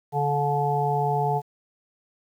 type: harmonic tone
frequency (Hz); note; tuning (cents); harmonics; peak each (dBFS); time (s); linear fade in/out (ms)
144.2; D3; -31; 1 / 3 / 5 / 6; -26 / -28 / -26 / -26; 0.12-1.42; 50
effects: 9-bit